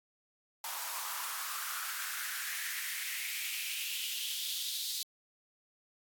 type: noise with high-pass filter sweep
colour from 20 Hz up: white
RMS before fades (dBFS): -38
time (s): 0.64-5.03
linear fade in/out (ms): 2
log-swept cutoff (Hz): 880 to 4100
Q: 4
effects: AAC 64 kbps